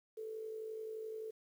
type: tone with amplitude modulation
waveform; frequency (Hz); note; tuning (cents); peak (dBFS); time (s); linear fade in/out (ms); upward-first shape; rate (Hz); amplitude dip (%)
sine; 440; A4; 0; -39; 0.17-1.31; 10; sine; 51.6; 50
effects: 11-bit